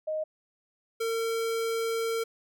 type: tone pair in turn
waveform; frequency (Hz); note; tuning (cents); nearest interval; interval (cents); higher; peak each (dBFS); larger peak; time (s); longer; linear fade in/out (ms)
sine / square; 622.3 / 455; D#5 / A#4; 0 / -42; perfect fourth; 542; first; -28; neither; 0.07-0.24 / 1-2.24; second; 10
effects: none

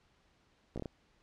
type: slowing click train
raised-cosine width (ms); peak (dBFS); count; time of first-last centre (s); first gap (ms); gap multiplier
2; -26; 5; 0.76-0.858; 16; 1.29
effects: pink hiss -70 dBFS RMS until 1.22 s + low-pass 5000 Hz 12 dB/octave

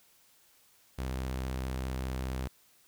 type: tone with vibrato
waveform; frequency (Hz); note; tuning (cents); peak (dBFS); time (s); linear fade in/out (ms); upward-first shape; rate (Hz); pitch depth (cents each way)
sawtooth; 64.7; C2; -19; -29; 0.98-2.48; 10; square; 15; 21
effects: white hiss -64 dBFS RMS until 2.87 s

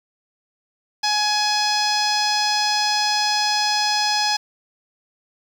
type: tone with low-pass filter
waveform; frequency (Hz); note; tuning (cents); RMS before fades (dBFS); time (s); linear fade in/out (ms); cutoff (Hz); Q
sawtooth; 840; G#5; +19; -20; 1.03-4.37; 10; 5100; 6
effects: 7-bit

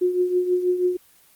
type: tone with tremolo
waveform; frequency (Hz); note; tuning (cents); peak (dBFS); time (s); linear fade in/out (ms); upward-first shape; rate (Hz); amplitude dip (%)
sine; 361; F#4; -43; -15; 0.01-0.97; 10; triangle; 6.2; 70
effects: white hiss -55 dBFS RMS until 1.35 s + Opus 24 kbps

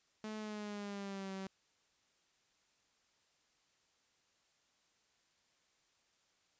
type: tone with pitch glide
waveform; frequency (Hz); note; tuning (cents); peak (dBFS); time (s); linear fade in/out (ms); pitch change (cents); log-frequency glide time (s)
sawtooth; 215.5 to 191.99; A3 to G3; -36 to -36; -38; 0.24-1.47; 2; -200; 0.38-1.31
effects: white hiss -75 dBFS RMS until 6.59 s + resampled to 16000 Hz

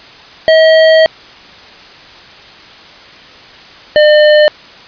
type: tone pair in turn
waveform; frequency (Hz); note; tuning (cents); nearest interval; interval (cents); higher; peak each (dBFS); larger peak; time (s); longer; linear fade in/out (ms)
square; 639 / 603.3; D#5 / D5; +46 / +46; minor second; 100; first; -4; neither; 0.48-1.06 / 3.96-4.48; first; 0
effects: white hiss -35 dBFS RMS until 4.87 s + resampled to 11025 Hz

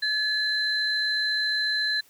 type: tone pair together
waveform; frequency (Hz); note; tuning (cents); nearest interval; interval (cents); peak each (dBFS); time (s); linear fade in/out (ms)
sine; 1714 / 4067; A6 / C8; -46 / -50; octave + minor third; 1496; -25 / -25; 0.02-2.01; 10
effects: tanh soft clip ceiling -15 dBFS + white hiss -58 dBFS RMS until 2.09 s

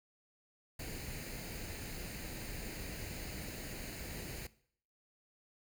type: noise with comb filter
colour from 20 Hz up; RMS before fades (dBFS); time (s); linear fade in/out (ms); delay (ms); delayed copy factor
pink; -44; 0.79-4.47; 5; 0.44; +0.6
effects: noise-tail reverb RT60 0.6 s tail -19 dB re dry

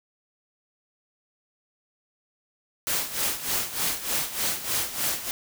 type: noise with tremolo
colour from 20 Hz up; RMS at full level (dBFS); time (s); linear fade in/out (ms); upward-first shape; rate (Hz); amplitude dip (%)
white; -25; 2.87-5.31; 0; sine; 3.3; 75
effects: none

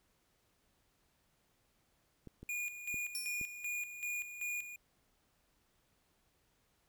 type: clicks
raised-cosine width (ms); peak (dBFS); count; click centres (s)
3; -36; 4; 2.273 / 2.43 / 2.943 / 3.413
type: tone with tremolo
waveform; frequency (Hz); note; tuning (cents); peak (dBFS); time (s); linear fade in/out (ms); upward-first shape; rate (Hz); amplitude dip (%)
square; 2438; D#7; -36; -37; 2.49-4.76; 2; square; 2.6; 65
type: tone with exponential decay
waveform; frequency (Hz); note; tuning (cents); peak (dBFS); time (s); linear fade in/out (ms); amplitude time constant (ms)
10% pulse; 5440; F8; -46; -30; 3.15-3.66; 0; 110
effects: pink hiss -75 dBFS RMS until 6.88 s

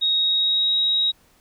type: tone with pitch glide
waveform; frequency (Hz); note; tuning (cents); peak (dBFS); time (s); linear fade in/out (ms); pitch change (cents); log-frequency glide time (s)
sine; 3764 to 3806; A#7 to A#7; +16 to +35; -17; 0.01-1.12; 20; +19; 0.13-0.77
effects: pink hiss -58 dBFS RMS until 1.4 s

